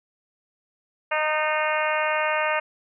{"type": "harmonic tone with a mistuned harmonic", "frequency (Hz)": 307.8, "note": "D#4", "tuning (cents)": -19, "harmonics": [2, 3, 4, 5, 6, 7, 8, 9], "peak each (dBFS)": [-26, -28, -29, -30, -31, -31, -32, -33], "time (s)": [1.11, 2.6], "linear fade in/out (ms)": 10, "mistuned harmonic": 6, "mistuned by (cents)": -21, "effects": []}